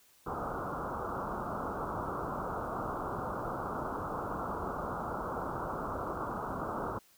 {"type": "low-pass noise", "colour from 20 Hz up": "white", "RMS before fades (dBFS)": -37, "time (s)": [0.26, 6.99], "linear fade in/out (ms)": 10, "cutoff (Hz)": 1400, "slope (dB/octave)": 96, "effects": ["white hiss -64 dBFS RMS until 7.17 s"]}